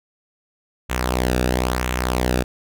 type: tone with flanger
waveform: sawtooth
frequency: 62.3 Hz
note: B1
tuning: 16 cents sharp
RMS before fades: -21 dBFS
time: 0.89-2.44 s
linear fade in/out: 20 ms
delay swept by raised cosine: 0.2 to 0.97 ms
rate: 0.99 Hz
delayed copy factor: -0.6
effects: none